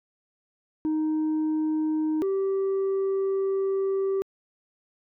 sine tone pair in turn, 311.1 / 388.2 Hz, D#4 / G4, 0 / -17 cents, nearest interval major third, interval 383 cents, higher second, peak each -20 dBFS, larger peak neither, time 0.85-2.22 / 2.22-4.22 s, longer second, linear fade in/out 0 ms, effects tanh soft clip ceiling -22 dBFS

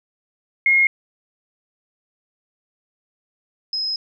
sine tone pair in turn, 2149 / 5111 Hz, C7 / D#8, +46 / +46 cents, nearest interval octave + minor third, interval 1500 cents, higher second, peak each -12 / -21 dBFS, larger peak first, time 0.66-0.87 / 3.73-3.96 s, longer second, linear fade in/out 2 ms, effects none

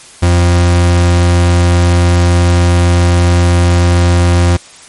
40% pulse tone, 87.31 Hz, F2, in tune, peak -5 dBFS, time 0.22-4.57 s, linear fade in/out 10 ms, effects white hiss -36 dBFS RMS until 4.88 s + MP3 48 kbps

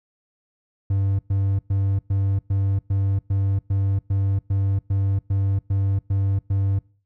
triangle tone bursts, 98 Hz, G2, in tune, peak -16 dBFS, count 15, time 0.9-6.79 s, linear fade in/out 5 ms, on 290 ms, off 110 ms, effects noise-tail reverb RT60 0.4 s tail -22 dB re dry

